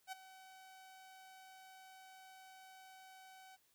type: tone with ADSR envelope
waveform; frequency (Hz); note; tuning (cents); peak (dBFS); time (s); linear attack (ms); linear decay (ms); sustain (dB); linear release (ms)
sawtooth; 758; F#5; +42; -38; 0.07-3.57; 52; 14; -15; 26
effects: white hiss -75 dBFS RMS until 3.74 s